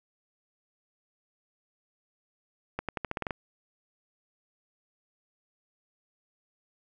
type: accelerating click train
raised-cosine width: 0.5 ms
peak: -16 dBFS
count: 9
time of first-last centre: 2.79-3.308 s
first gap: 97 ms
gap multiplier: 0.88
effects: none